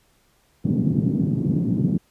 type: band-pass noise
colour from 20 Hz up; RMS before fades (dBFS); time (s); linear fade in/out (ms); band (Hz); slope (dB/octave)
white; -21; 0.64-1.98; 10; 130 to 240; 24
effects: pink hiss -62 dBFS RMS until 2.1 s + resampled to 32000 Hz